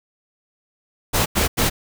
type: noise bursts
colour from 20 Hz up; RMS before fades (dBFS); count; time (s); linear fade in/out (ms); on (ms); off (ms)
pink; -18; 3; 1.13-1.7; 20; 130; 90
effects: none